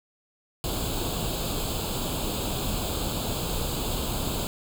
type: noise with comb filter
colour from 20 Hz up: pink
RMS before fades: -29 dBFS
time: 0.64-4.47 s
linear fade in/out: 0 ms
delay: 0.26 ms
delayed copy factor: +0.85
effects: none